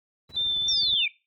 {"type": "tone with exponential growth", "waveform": "sine", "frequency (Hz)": 3951, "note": "B7", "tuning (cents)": 0, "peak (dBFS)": -31, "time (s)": [0.28, 0.36], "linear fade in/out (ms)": 2, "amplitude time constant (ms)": 16}
{"type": "noise with tremolo", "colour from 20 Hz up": "brown", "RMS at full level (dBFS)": -40, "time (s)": [0.29, 0.96], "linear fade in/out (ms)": 5, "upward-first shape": "triangle", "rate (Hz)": 19, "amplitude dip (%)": 100}
{"type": "tone with vibrato", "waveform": "sine", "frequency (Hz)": 3554, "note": "A7", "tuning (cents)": 17, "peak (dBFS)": -23, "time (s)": [0.36, 1.06], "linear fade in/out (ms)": 10, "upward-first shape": "triangle", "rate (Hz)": 3.3, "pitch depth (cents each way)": 21}
{"type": "linear sweep", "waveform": "sine", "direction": "down", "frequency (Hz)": [5760, 2269], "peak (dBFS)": -24, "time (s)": [0.68, 1.08], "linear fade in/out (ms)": 5}
{"effects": ["noise-tail reverb RT60 0.3 s tail -22 dB re dry", "high-pass 60 Hz 12 dB/octave"]}